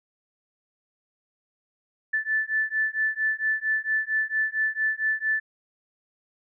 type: beating tone pair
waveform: sine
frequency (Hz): 1751 / 1755.4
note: A6 / A6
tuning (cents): -9 / -5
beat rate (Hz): 4.4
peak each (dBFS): -26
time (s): 2.13-5.4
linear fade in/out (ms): 10
effects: none